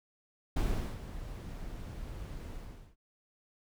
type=noise with ADSR envelope; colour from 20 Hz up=brown; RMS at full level=-29 dBFS; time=0.56-2.96 s; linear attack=8 ms; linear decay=410 ms; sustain=-13 dB; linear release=420 ms; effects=none